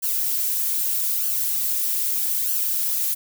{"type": "noise with flanger", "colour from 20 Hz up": "violet", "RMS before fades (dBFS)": -23, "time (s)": [0.02, 3.15], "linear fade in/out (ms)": 20, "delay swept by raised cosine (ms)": [0.66, 6.26], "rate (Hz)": 0.8, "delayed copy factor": 0.85, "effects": []}